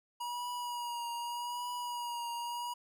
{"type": "tone with vibrato", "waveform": "square", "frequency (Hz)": 960, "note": "B5", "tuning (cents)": -49, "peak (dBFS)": -37, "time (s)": [0.2, 2.74], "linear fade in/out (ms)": 10, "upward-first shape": "triangle", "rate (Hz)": 0.83, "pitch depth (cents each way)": 32, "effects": []}